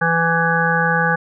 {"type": "harmonic tone", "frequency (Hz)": 166.4, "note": "E3", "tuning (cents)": 17, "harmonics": [1, 3, 5, 7, 9, 10], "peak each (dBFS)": [-21, -23, -21, -24, -20, -20], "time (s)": [0.01, 1.16], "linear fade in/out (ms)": 10, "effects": []}